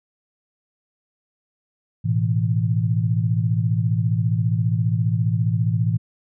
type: chord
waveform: sine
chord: A suspended second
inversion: none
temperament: equal with one note detuned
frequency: 110 / 124.83 / 164.81 Hz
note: A2 / B2 / E3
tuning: 0 / +19 / 0 cents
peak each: -20 / -23 / -23 dBFS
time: 2.04-5.98 s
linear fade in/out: 20 ms
effects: none